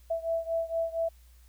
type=beating tone pair; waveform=sine; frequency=659.3 / 663.6 Hz; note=E5 / E5; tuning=0 / +11 cents; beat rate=4.3 Hz; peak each=-30 / -32 dBFS; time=0.1-1.09 s; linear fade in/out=10 ms; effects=added 60 Hz sine -53 dBFS peak until 1.48 s + white hiss -65 dBFS RMS until 1.48 s